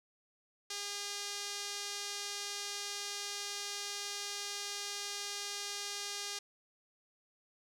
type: tone with band-pass filter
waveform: sawtooth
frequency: 406.1 Hz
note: G#4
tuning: 39 cents flat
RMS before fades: -41 dBFS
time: 0.7-6.39 s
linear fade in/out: 5 ms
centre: 5400 Hz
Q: 1.5
effects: none